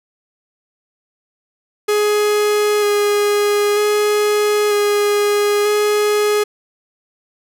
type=tone with vibrato; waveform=45% pulse; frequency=415.3 Hz; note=G#4; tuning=in tune; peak=-13 dBFS; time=1.88-6.44 s; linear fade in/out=10 ms; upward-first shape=square; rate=0.53 Hz; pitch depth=12 cents each way; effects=none